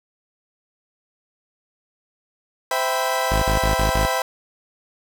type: chord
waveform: 30% pulse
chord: C major seventh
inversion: none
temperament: equal with one note detuned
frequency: 517.2 / 659.3 / 784 / 987.8 Hz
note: C5 / E5 / G5 / B5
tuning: -20 / 0 / 0 / 0 cents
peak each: -23 dBFS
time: 2.71-4.22 s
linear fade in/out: 2 ms
type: tone bursts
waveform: sawtooth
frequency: 53 Hz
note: G#1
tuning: 36 cents sharp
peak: -15 dBFS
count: 5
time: 3.31-4.066 s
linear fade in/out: 10 ms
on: 120 ms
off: 39 ms
effects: none